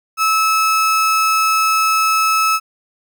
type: tone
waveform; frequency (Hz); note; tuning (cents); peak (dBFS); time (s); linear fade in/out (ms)
35% pulse; 1300; E6; -24; -11; 0.17-2.6; 50
effects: none